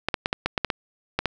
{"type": "clicks", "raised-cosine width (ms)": 0.3, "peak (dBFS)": -6, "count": 10, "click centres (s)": [0.086, 0.142, 0.259, 0.329, 0.46, 0.578, 0.647, 0.702, 1.19, 1.257], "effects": []}